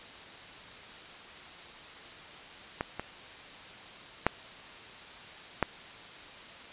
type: clicks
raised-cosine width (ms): 0.5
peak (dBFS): -15 / -19 / -7 / -9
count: 4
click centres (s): 2.809 / 2.996 / 4.266 / 5.627
effects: white hiss -47 dBFS RMS until 6.72 s + resampled to 8000 Hz